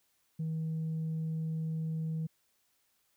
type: tone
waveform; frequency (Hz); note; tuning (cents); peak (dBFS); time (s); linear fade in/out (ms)
sine; 159.8; D#3; +47; -30; 0.39-2.27; 10
effects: tanh soft clip ceiling -30 dBFS + white hiss -74 dBFS RMS until 3.16 s